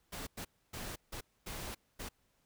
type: noise bursts at uneven times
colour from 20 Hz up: pink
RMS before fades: -43 dBFS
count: 6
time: 0.12-0.27 / 0.37-0.45 / 0.73-0.96 / 1.12-1.21 / 1.46-1.75 / 1.99-2.09 s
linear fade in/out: 10 ms
effects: pink hiss -75 dBFS RMS until 2.45 s